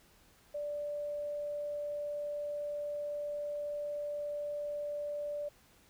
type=tone; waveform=sine; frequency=586 Hz; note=D5; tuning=4 cents flat; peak=-35 dBFS; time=0.54-5.49 s; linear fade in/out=10 ms; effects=pink hiss -64 dBFS RMS until 5.89 s